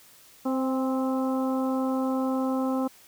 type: harmonic tone with a mistuned harmonic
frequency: 261.6 Hz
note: C4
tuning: in tune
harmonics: 1 / 2 / 3 / 4 / 5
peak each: -25 / -31 / -35 / -37 / -39 dBFS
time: 0.45-2.88 s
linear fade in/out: 10 ms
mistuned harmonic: 3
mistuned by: +26 cents
effects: white hiss -54 dBFS RMS until 3.07 s